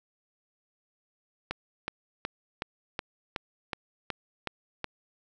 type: click train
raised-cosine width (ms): 0.3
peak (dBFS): -15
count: 10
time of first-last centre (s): 1.51-4.843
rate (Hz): 2.7
effects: none